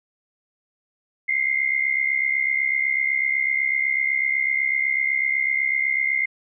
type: tone pair together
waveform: sine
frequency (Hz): 2069 / 2137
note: C7 / C7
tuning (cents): -20 / +36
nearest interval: minor second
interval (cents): 56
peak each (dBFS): -22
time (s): 1.28-6.26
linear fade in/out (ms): 10
effects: none